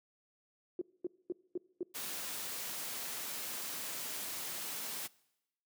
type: tone bursts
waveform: sine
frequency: 356.5 Hz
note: F4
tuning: 36 cents sharp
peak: -33 dBFS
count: 5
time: 0.79-1.83 s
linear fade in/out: 2 ms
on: 24 ms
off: 230 ms
type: noise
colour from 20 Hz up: white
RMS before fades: -41 dBFS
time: 1.94-5.08 s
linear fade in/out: 20 ms
effects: noise-tail reverb RT60 0.9 s tail -23 dB re dry + high-pass 150 Hz 12 dB/octave